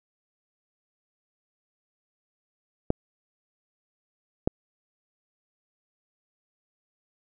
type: clicks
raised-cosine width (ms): 2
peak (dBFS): -8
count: 2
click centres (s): 2.904 / 4.475
effects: none